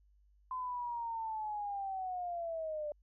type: linear sweep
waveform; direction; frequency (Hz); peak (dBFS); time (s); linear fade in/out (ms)
sine; down; 1027 to 587.3; -36; 0.51-2.92; 2
effects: added 50 Hz sine -64 dBFS peak until 3.02 s